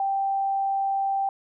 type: tone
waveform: sine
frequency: 784 Hz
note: G5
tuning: in tune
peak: -22 dBFS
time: 0-1.29 s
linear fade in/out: 2 ms
effects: none